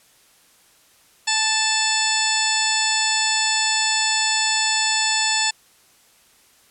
harmonic tone with a mistuned harmonic, 880 Hz, A5, in tune, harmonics 1 / 2 / 3 / 4 / 5 / 6 / 8 / 9, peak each -26 / -26 / -26 / -26 / -26 / -26 / -26 / -26 dBFS, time 1.27-5.51 s, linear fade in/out 10 ms, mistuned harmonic 1, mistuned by -18 cents, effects white hiss -55 dBFS RMS until 6.7 s + low-pass 12000 Hz 12 dB/octave

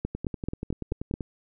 two click trains, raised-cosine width 3 ms, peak -15 / -19 dBFS, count 6 / 12, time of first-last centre 0.05-1.139 / 0.15-1.208 s, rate 4.59 / 10.4 Hz, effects none

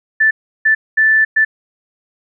sine tone bursts at uneven times, 1759 Hz, A6, 1 cent flat, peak -8 dBFS, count 4, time 0.2-0.31 / 0.65-0.75 / 0.97-1.25 / 1.36-1.45 s, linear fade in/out 10 ms, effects none

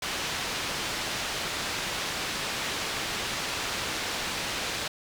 white low-pass noise, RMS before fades -32 dBFS, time 0.02-4.88 s, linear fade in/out 5 ms, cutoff 4400 Hz, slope 12 dB/octave, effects none

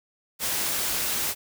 white noise, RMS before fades -27 dBFS, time 0.39-1.35 s, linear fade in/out 50 ms, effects none

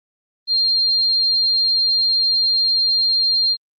sine tone, 4197 Hz, C8, 5 cents sharp, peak -14 dBFS, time 0.47-3.57 s, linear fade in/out 50 ms, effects Opus 32 kbps

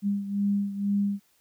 sine beating tone pair, 200.8 / 202.9 Hz, G3 / G#3, +42 / -40 cents, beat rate 2.1 Hz, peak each -25 / -30 dBFS, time 0.02-1.2 s, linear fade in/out 50 ms, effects white hiss -66 dBFS RMS until 1.4 s

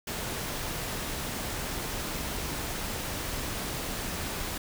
pink noise, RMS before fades -34 dBFS, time 0.07-4.58 s, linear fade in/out 5 ms, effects none

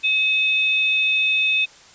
sine tone pair together, 2565 / 3593 Hz, E7 / A7, -48 / +36 cents, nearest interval tritone, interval 584 cents, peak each -17 / -23 dBFS, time 0.03-1.66 s, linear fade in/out 20 ms, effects white hiss -47 dBFS RMS until 1.94 s + resampled to 16000 Hz

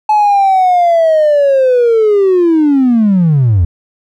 triangle linear sweep, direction down, 860 to 80 Hz, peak -3 dBFS, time 0.09-3.65 s, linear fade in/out 5 ms, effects tanh soft clip ceiling -2 dBFS

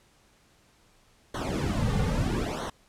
brown noise with flanger, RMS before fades -28 dBFS, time 1.34-2.7 s, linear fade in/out 5 ms, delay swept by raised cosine 0.4 to 3.1 ms, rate 0.77 Hz, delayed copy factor -0.95, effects pink hiss -62 dBFS RMS until 2.88 s + low-pass 10000 Hz 12 dB/octave

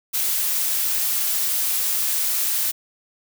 blue noise, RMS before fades -22 dBFS, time 0.13-2.72 s, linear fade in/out 20 ms, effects none

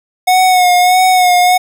square tone with vibrato, 730 Hz, F#5, 24 cents flat, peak -7 dBFS, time 0.27-1.58 s, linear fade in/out 10 ms, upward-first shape sine, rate 1.6 Hz, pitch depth 35 cents each way, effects 8-bit

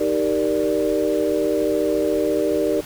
sine chord, Eb major seventh, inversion none, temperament equal, 311.1 / 392 / 466.2 / 587.3 Hz, Eb4 / G4 / Bb4 / D5, 0 / 0 / 0 / 0 cents, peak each -23 dBFS, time 0-2.81 s, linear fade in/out 10 ms, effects pink hiss -38 dBFS RMS until 2.85 s

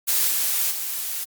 blue noise with level steps, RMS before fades -20 / -22 / -28 dBFS, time 0.07-1.25 s, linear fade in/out 20 ms, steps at 0.27 / 0.7 s, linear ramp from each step 20 ms, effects Opus 48 kbps

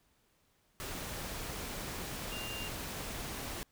sine tone in noise, 2794 Hz, F7, in tune, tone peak -42 dBFS, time 2.32-2.68 s, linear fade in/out 0 ms, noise pink, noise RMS -41 dBFS, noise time 0.8-3.63 s, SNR -4 dB, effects pink hiss -72 dBFS RMS until 3.71 s

